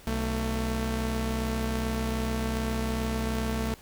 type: tone pair together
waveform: sawtooth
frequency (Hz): 62.6 / 223.4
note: B1 / A3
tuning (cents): +24 / +27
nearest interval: octave + minor seventh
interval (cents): 2203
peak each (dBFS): -26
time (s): 0.07-3.74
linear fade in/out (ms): 0
effects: pink hiss -52 dBFS RMS until 3.81 s